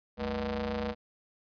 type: ring-modulated tone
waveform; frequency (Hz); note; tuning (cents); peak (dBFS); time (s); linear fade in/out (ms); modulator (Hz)
sawtooth; 134.9; C#3; -47; -24; 0.17-0.95; 50; 351
effects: resampled to 11025 Hz